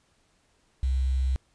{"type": "tone with quantisation", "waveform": "sine", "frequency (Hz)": 65.3, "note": "C2", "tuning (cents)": -3, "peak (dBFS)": -22, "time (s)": [0.83, 1.36], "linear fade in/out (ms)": 0, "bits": 8, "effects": ["pink hiss -67 dBFS RMS until 1.54 s", "resampled to 22050 Hz"]}